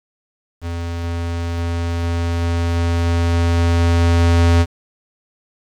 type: tone with level ramp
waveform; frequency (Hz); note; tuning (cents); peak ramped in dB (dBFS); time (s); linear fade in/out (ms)
square; 85; F2; -46; -23 to -10; 0.61-4.66; 50
effects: low-pass 7000 Hz 12 dB/octave + 7-bit